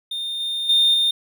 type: tone with level steps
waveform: triangle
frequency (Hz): 3636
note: A#7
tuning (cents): -44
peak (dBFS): -23 / -21 / -11 / -14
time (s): 0.11-1.11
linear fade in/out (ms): 5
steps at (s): 0.4 / 0.69 / 0.94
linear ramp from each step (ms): 5
effects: tanh soft clip ceiling -7 dBFS